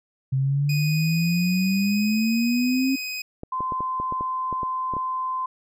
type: exponential sweep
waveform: sine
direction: up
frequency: 131.4 to 270.4 Hz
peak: -19 dBFS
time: 0.32-2.96 s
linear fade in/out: 10 ms
type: tone with pitch glide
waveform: 25% pulse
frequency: 2489 to 2509 Hz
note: D#7 to D#7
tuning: 0 to +14 cents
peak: -25 dBFS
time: 0.69-3.22 s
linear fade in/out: 5 ms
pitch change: +14 cents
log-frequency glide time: 1.79-1.98 s
type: clicks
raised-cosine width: 2 ms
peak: -20 dBFS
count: 11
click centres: 3.434 / 3.606 / 3.722 / 3.806 / 4 / 4.124 / 4.209 / 4.527 / 4.632 / 4.937 / 4.967 s
type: tone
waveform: sine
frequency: 1032 Hz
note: C6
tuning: 24 cents flat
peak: -24 dBFS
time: 3.52-5.46 s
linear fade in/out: 5 ms
effects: none